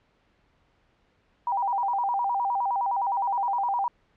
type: tone with vibrato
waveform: sine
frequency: 872 Hz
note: A5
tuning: 16 cents flat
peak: -23 dBFS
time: 1.47-3.88 s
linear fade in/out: 2 ms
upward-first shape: square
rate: 9.7 Hz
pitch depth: 170 cents each way
effects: pink hiss -66 dBFS RMS until 4.16 s + low-pass 3000 Hz 12 dB/octave